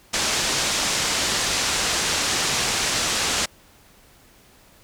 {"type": "low-pass noise", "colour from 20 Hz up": "white", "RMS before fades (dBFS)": -23, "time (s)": [0.13, 3.46], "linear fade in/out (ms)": 10, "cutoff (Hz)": 7500, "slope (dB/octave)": 24, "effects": ["pink hiss -53 dBFS RMS until 4.83 s"]}